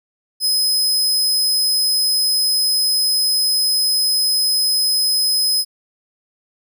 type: tone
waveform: sawtooth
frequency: 5070 Hz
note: D#8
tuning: 32 cents sharp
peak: -12 dBFS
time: 0.4-5.65 s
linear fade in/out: 50 ms
effects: none